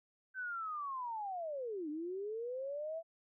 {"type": "linear two-way sweep", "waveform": "sine", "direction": "down then up", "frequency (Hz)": [1549, 291.7, 669], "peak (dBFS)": -38, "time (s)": [0.34, 3.03], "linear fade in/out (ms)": 50, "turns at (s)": 1.89, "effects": []}